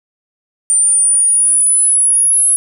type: linear sweep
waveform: sine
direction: up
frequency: 9060 to 10720 Hz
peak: -8 dBFS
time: 0.7-2.56 s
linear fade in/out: 0 ms
effects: none

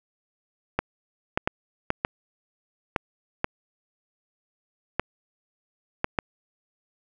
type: clicks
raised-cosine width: 0.5 ms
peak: -7 dBFS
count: 10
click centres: 0.79 / 1.375 / 1.475 / 1.904 / 2.049 / 2.962 / 3.444 / 4.996 / 6.044 / 6.188 s
effects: none

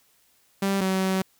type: tone pair in turn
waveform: sawtooth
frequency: 196 / 189.43 Hz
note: G3 / F#3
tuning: 0 / +41 cents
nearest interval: minor second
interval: 59 cents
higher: first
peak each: -18 dBFS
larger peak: neither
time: 0.62-0.81 / 0.81-1.22 s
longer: second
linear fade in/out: 5 ms
effects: white hiss -63 dBFS RMS until 1.39 s

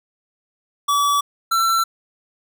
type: tone pair in turn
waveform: square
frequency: 1146 / 1344.7 Hz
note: D6 / E6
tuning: -43 / +34 cents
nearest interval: minor third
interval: 277 cents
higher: second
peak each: -16 dBFS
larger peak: neither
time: 0.88-1.21 / 1.51-1.84 s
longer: neither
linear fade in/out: 10 ms
effects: none

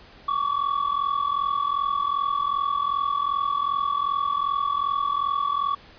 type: ring-modulated tone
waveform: triangle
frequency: 1135 Hz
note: C#6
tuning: 41 cents sharp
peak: -17 dBFS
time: 0.28-5.75 s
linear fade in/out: 2 ms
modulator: 21.3 Hz
effects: pink hiss -49 dBFS RMS until 5.98 s + resampled to 11025 Hz

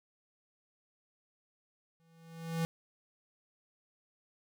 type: tone with exponential growth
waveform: square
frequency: 164.81 Hz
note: E3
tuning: in tune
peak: -29 dBFS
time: 2-2.65 s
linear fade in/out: 0 ms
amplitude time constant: 140 ms
effects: none

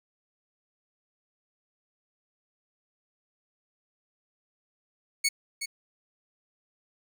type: tone with echo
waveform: 15% pulse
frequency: 2217 Hz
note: C#7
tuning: in tune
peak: -16 dBFS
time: 5.24-5.29 s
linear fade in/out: 10 ms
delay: 370 ms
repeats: 1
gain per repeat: -9 dB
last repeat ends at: 5.66 s
effects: none

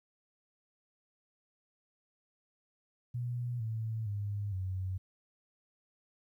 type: tone with pitch steps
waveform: sine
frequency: 121.5 / 111.42 / 102.17 / 93.69 Hz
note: B2 / A2 / G#2 / F#2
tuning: -28 / +22 / -28 / +22 cents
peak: -33 dBFS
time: 3.14-4.98 s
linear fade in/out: 10 ms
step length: 460 ms
effects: 12-bit

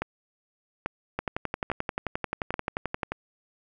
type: two click trains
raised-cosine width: 0.5 ms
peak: -13 / -13 dBFS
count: 23 / 4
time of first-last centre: 1.19-3.12 / 0.02-2.541 s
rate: 11.4 / 1.19 Hz
effects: none

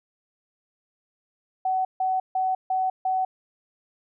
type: tone bursts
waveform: sine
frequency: 752 Hz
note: F#5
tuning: 28 cents sharp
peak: -21 dBFS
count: 5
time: 1.65-3.25 s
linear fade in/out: 5 ms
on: 200 ms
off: 150 ms
effects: none

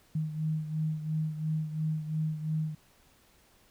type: beating tone pair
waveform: sine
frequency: 155.56 / 158.46 Hz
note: D#3 / D#3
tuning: 0 / +32 cents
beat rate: 2.9 Hz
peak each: -30 / -36 dBFS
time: 0.15-2.75 s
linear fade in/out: 5 ms
effects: pink hiss -63 dBFS RMS until 3.7 s

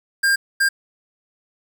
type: tone bursts at uneven times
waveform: square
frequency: 1603 Hz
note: G6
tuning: 38 cents sharp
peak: -15 dBFS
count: 2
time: 0.23-0.36 / 0.6-0.69 s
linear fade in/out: 10 ms
effects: 8-bit

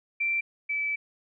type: tone pair in turn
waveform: sine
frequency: 2349 / 2307 Hz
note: D7 / D7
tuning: 0 / -31 cents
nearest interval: unison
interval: 31 cents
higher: first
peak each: -24 / -26 dBFS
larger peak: first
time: 0.2-0.41 / 0.69-0.96 s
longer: second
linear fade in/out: 10 ms
effects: none

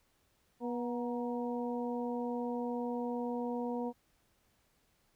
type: harmonic tone with a mistuned harmonic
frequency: 242.5 Hz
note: B3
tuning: 31 cents flat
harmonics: 1 / 2 / 3 / 4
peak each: -36 / -38 / -44 / -44 dBFS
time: 0.6-3.93 s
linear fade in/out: 50 ms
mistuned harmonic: 4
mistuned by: -51 cents
effects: pink hiss -73 dBFS RMS until 5.15 s

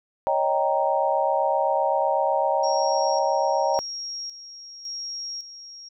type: chord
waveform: sine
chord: Eb dominant seventh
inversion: third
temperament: equal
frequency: 554.4 / 622.3 / 784 / 932.3 Hz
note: Db5 / Eb5 / G5 / Bb5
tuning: 0 / 0 / 0 / 0 cents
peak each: -25 dBFS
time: 0.27-3.79 s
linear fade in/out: 0 ms
type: tone with tremolo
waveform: sine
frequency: 5590 Hz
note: F8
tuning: 1 cent sharp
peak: -30 dBFS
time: 2.63-5.89 s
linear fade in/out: 10 ms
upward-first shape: square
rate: 0.9 Hz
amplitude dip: 65%
effects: none

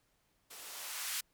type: noise with band-pass filter sweep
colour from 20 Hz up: violet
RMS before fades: -42 dBFS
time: 0.5-1.21 s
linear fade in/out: 10 ms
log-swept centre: 300 to 1800 Hz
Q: 0.94
effects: pink hiss -75 dBFS RMS until 1.33 s

